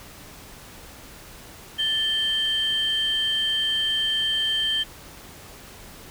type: tone pair together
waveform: sine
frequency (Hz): 1760 / 3136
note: A6 / G7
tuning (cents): 0 / 0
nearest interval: minor seventh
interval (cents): 1000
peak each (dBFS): -29 / -20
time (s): 1.78-4.84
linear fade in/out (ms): 20
effects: tanh soft clip ceiling -17 dBFS + pink hiss -44 dBFS RMS until 6.1 s